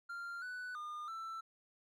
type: tone with pitch steps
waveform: triangle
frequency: 1391 / 1489 / 1213 / 1331 Hz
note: F6 / F#6 / D#6 / E6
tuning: -7 / +11 / -44 / +16 cents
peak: -40 dBFS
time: 0.09-1.41 s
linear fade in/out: 10 ms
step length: 330 ms
effects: none